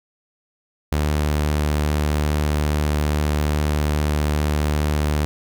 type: tone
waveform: sawtooth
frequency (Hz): 74.8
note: D2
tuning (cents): +32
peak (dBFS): -14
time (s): 0.92-5.25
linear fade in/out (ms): 0
effects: none